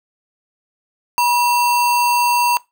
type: tone with sample-and-hold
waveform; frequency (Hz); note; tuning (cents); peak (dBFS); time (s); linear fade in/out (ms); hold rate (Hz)
sine; 965; B5; -40; -12; 1.18-2.57; 0; 3675
effects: noise-tail reverb RT60 0.2 s tail -21 dB re dry